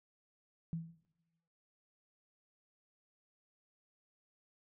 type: tone with exponential decay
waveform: sine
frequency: 164.81 Hz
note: E3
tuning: in tune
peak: -33 dBFS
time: 0.73-1.05 s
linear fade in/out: 0 ms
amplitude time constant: 68 ms
effects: noise-tail reverb RT60 1.0 s tail -18 dB re dry